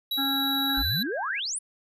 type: tone with pitch glide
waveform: square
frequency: 3891 to 3968 Hz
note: B7 to B7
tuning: -27 to +7 cents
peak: -26 dBFS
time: 0.11-1.03 s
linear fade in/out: 5 ms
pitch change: +34 cents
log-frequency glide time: 0.74-0.8 s
type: harmonic tone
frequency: 273.1 Hz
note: C#4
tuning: 26 cents flat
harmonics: 1 / 3 / 5 / 6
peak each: -29 / -34 / -36 / -37 dBFS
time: 0.17-0.83 s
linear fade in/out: 20 ms
type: tone with vibrato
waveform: sine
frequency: 1605 Hz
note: G6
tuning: 40 cents sharp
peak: -33 dBFS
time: 0.69-1.4 s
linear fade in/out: 10 ms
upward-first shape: square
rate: 9.3 Hz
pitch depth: 47 cents each way
type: exponential sweep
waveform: sine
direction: up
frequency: 42.49 to 10390 Hz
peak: -28 dBFS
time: 0.77-1.59 s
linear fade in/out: 10 ms
effects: none